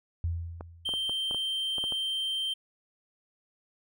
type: tone with exponential decay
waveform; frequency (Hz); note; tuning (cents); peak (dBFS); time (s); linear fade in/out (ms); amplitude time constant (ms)
sine; 84.3; E2; +39; -25; 0.24-1.12; 0; 190
type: clicks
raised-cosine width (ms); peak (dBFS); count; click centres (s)
1; -26; 9; 0.609 / 0.891 / 0.938 / 1.095 / 1.311 / 1.346 / 1.783 / 1.84 / 1.923
type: tone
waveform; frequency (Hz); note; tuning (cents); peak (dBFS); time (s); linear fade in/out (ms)
triangle; 3136; G7; 0; -27; 0.85-2.54; 10
effects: none